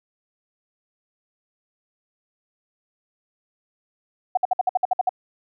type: tone bursts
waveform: sine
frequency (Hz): 740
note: F#5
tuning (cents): 0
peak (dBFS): -15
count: 10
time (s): 4.35-5.093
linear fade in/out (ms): 5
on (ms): 23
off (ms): 57
effects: none